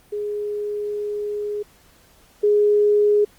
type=tone pair in turn; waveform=sine; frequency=415.5 / 415.5 Hz; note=G#4 / G#4; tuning=+1 / +1 cents; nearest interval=unison; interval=0 cents; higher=neither; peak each=-23 / -13 dBFS; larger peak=second; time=0.12-1.63 / 2.43-3.25 s; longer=first; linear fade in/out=10 ms; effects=pink hiss -54 dBFS RMS until 3.38 s + Opus 32 kbps